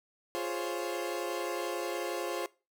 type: chord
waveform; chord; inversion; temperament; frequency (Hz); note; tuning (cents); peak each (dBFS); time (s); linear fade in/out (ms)
30% pulse; Db major seventh; first; equal; 349.2 / 415.3 / 523.3 / 554.4; F4 / Ab4 / C5 / Db5; 0 / 0 / 0 / 0; -34 / -37 / -36 / -38; 0.35-2.46; 0
effects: noise-tail reverb RT60 0.3 s tail -21 dB re dry